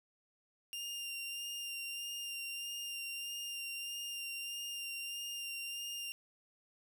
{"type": "tone with vibrato", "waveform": "sawtooth", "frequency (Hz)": 2794, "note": "F7", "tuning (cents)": 0, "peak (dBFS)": -37, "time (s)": [0.73, 6.12], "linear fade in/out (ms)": 0, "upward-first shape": "sine", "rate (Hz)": 1.6, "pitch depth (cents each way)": 16, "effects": []}